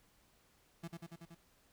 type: tone with echo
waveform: 35% pulse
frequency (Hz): 167.8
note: E3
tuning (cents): +31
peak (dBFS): -40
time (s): 0.83-0.88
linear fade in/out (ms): 10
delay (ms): 94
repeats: 5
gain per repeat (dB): -2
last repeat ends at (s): 1.35
effects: pink hiss -70 dBFS RMS until 1.72 s